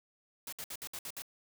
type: noise bursts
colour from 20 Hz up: white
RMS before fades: -42 dBFS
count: 7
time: 0.47-1.221 s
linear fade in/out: 2 ms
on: 55 ms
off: 61 ms
effects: none